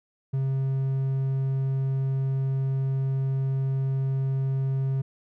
triangle tone, 134.3 Hz, C3, 46 cents sharp, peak -21 dBFS, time 0.33-5.02 s, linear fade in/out 10 ms, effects none

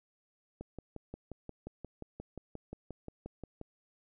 click train, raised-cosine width 2 ms, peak -29 dBFS, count 18, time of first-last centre 0.61-3.614 s, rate 5.66 Hz, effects none

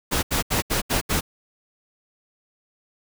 pink noise bursts, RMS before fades -22 dBFS, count 6, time 0.11-1.21 s, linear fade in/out 20 ms, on 120 ms, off 76 ms, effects none

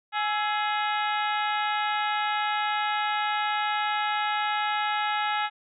harmonic tone with a mistuned harmonic, 419.5 Hz, G#4, 17 cents sharp, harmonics 2 / 3 / 4 / 5 / 6 / 7 / 8 / 9, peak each -27 / -31 / -33 / -35 / -37 / -38 / -39 / -40 dBFS, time 0.12-5.5 s, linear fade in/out 50 ms, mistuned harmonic 3, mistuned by +85 cents, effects none

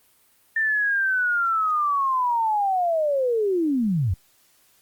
sine linear sweep, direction down, 1800 to 79.5 Hz, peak -19 dBFS, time 0.56-4.14 s, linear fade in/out 5 ms, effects white hiss -60 dBFS RMS until 4.81 s + Opus 32 kbps

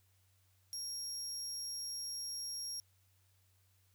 30% pulse tone, 5588 Hz, F8, in tune, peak -36 dBFS, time 0.73-2.8 s, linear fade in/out 0 ms, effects added 94 Hz sine -70 dBFS peak until 3.94 s + white hiss -75 dBFS RMS until 3.94 s

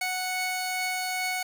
sawtooth tone pair together, 738.8 / 2214 Hz, F#5 / C#7, -3 / -3 cents, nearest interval octave + perfect fifth, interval 1900 cents, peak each -27 dBFS, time 0.01-1.43 s, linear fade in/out 5 ms, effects none

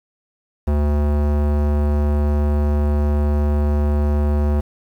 square tone with low-pass filter, 73.42 Hz, D2, in tune, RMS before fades -17 dBFS, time 0.67-4.61 s, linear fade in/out 10 ms, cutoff 860 Hz, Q 0.77, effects 7-bit

